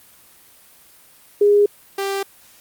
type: tone pair in turn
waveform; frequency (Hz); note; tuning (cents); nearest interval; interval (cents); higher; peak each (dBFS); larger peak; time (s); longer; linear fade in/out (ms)
sine / sawtooth; 410.4 / 393.5; G#4 / G4; -21 / +7; minor second; 72; first; -10 / -17; first; 1.41-1.66 / 1.98-2.23; neither; 5
effects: white hiss -49 dBFS RMS until 2.6 s + Opus 32 kbps